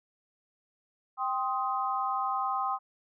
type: chord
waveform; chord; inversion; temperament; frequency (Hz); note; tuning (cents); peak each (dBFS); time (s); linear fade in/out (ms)
sine; C minor; second; just; 784.9 / 1046.5 / 1255.8; G5 / C6 / Eb6; +2 / 0 / +16; -32; 1.17-2.79; 50
effects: none